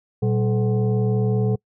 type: tone with frequency modulation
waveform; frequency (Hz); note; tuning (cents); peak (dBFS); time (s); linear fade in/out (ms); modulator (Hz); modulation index
sine; 118.6; A#2; +30; -17; 0.22-1.56; 10; 312; 0.98
effects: noise-tail reverb RT60 0.1 s tail -26 dB re dry